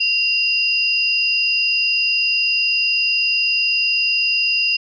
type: tone pair together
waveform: sine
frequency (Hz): 2768 / 4932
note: F7 / D#8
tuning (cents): -16 / -16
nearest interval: minor seventh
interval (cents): 1000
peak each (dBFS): -17 / -19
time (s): 0-4.77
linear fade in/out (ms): 10
effects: none